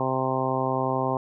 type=harmonic tone; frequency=131 Hz; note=C3; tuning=2 cents sharp; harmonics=1 / 2 / 3 / 4 / 5 / 6 / 7 / 8; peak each=-31 / -31 / -31 / -31 / -31 / -31 / -31 / -31 dBFS; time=0-1.17 s; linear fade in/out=2 ms; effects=none